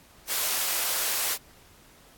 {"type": "high-pass noise", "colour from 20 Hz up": "white", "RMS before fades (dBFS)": -27, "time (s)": [0.27, 1.38], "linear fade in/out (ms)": 50, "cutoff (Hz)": 480, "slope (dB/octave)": 12, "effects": ["pink hiss -55 dBFS RMS until 2.17 s", "AAC 64 kbps"]}